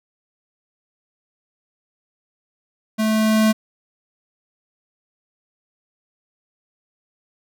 square tone with level ramp, 217.9 Hz, A3, 17 cents flat, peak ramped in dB -18 to -13 dBFS, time 2.98-3.53 s, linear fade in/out 20 ms, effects none

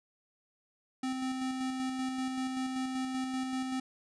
square tone with tremolo, 260 Hz, C4, 11 cents flat, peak -32 dBFS, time 1.03-3.8 s, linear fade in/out 5 ms, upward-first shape square, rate 5.2 Hz, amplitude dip 30%, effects resampled to 22050 Hz

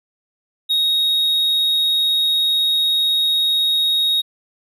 triangle tone, 3758 Hz, A#7, 13 cents sharp, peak -13 dBFS, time 0.69-4.22 s, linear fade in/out 20 ms, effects none

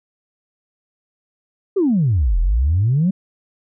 sine exponential two-way sweep, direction down then up, 415.3 to 38.97 to 197.8 Hz, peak -12 dBFS, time 1.76-3.11 s, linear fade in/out 10 ms, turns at 2.39 s, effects tanh soft clip ceiling -9 dBFS

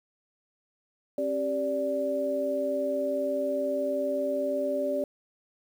sine tone cluster, 269.9 / 391.4 / 582 Hz, C#4 / G4 / D5, -46 / -3 / -16 cents, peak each -33 / -34 / -27 dBFS, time 1.18-5.04 s, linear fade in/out 2 ms, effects 9-bit

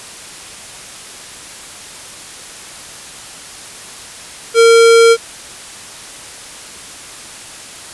square tone, 460 Hz, A#4, 23 cents flat, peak -5 dBFS, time 4.54-5.17 s, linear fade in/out 50 ms, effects white hiss -32 dBFS RMS until 7.93 s + resampled to 24000 Hz

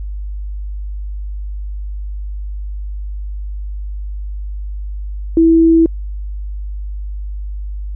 sine tone, 328.2 Hz, E4, 8 cents flat, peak -6 dBFS, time 5.37-5.86 s, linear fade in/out 2 ms, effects added 50 Hz sine -21 dBFS peak until 7.95 s

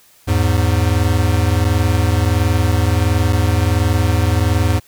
square tone pair together, 82.41 / 103.83 Hz, E2 / G#2, 0 / 0 cents, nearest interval major third, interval 400 cents, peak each -16 dBFS, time 0.27-4.8 s, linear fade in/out 20 ms, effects white hiss -50 dBFS RMS until 4.87 s

